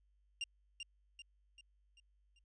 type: tone with echo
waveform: 40% pulse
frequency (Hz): 2794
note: F7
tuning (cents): 0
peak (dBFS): -36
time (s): 0.41-0.44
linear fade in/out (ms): 2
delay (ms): 390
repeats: 5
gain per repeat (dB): -6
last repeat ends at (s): 2.39
effects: added 50 Hz sine -70 dBFS peak until 2.44 s + resampled to 22050 Hz